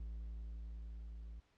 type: tone with level ramp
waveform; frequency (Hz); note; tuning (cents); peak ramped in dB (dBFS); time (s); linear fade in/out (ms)
triangle; 55.6; A1; +19; -40 to -45; 0-1.4; 5
effects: pink hiss -75 dBFS RMS until 1.57 s + low-pass 5000 Hz 12 dB/octave